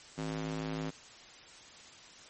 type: tone with high-pass filter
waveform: square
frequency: 53.3 Hz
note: G#1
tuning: 46 cents sharp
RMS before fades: -37 dBFS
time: 0.17-0.91 s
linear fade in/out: 20 ms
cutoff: 200 Hz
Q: 1.8
effects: white hiss -53 dBFS RMS until 2.29 s + MP3 32 kbps